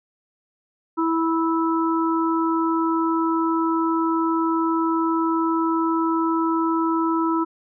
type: harmonic tone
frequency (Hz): 327.5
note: E4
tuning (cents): -11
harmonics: 1 / 3 / 4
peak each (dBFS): -20 / -25 / -26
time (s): 0.97-7.45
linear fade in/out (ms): 20
effects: none